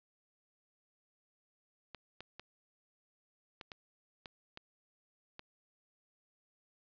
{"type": "clicks", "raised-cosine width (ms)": 0.2, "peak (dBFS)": -28, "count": 8, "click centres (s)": [1.947, 2.206, 2.396, 3.612, 3.718, 4.258, 4.574, 5.394], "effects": ["resampled to 11025 Hz", "9-bit"]}